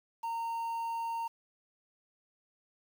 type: tone with quantisation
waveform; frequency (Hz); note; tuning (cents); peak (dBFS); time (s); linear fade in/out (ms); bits
triangle; 920; A#5; -23; -31; 0.23-1.28; 10; 9
effects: none